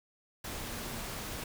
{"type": "tone in noise", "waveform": "sine", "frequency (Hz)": 233.1, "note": "A#3", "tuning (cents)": 0, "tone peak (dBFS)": -47, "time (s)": [0.63, 1], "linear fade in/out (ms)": 5, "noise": "pink", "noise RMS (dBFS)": -40, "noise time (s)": [0.44, 1.44], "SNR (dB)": -10, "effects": []}